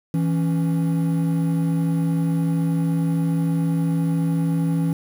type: tone pair together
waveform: triangle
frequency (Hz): 164.81 / 278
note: E3 / C#4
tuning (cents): 0 / +5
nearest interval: major sixth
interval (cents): 905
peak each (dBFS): -17 / -23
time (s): 0.14-4.93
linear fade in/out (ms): 2
effects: 7-bit